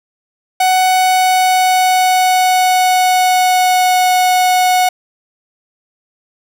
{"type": "tone with pitch glide", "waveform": "45% pulse", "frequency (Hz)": [744, 734.2], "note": ["F#5", "F#5"], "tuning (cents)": [9, -14], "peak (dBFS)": -9, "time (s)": [0.6, 4.89], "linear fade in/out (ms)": 5, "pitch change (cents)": -23, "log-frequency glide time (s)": [0.9, 4.09], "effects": []}